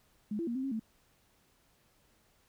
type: tone with pitch steps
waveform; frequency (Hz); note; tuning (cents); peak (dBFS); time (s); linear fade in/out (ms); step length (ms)
sine; 209.9 / 336.1 / 235.7 / 262.3 / 271.3 / 221; G#3 / E4 / A#3 / C4 / C#4 / A3; +19 / +34 / +19 / +4 / -37 / +8; -32; 0.31-0.796; 5; 81
effects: pink hiss -69 dBFS RMS until 2.48 s